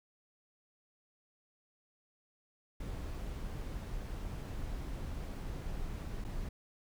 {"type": "noise with dropouts", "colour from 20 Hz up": "brown", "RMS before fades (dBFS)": -40, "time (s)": [2.8, 6.49], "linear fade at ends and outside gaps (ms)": 5, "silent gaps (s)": [6.242, 6.247], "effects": []}